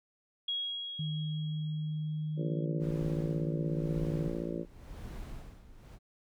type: tone with exponential decay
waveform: sine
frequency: 3301 Hz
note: G#7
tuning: 11 cents flat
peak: -30 dBFS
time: 0.48-2.65 s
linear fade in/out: 5 ms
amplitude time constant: 470 ms
type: tone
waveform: sine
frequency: 153.8 Hz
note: D#3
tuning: 20 cents flat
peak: -32 dBFS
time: 0.99-4.28 s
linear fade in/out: 5 ms
type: harmonic tone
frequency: 56.8 Hz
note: A#1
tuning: 44 cents flat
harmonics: 3 / 4 / 5 / 6 / 7 / 8 / 9 / 10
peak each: -39 / -43 / -42 / -39 / -45 / -45 / -45 / -45 dBFS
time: 2.36-4.66 s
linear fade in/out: 50 ms
type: noise with tremolo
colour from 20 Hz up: brown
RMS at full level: -41 dBFS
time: 2.79-5.99 s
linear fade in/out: 50 ms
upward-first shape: sine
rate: 0.95 Hz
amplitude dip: 80%
effects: none